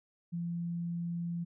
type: tone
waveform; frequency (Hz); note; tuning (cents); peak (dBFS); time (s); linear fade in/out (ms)
sine; 171; F3; -36; -33; 0.32-1.45; 20
effects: none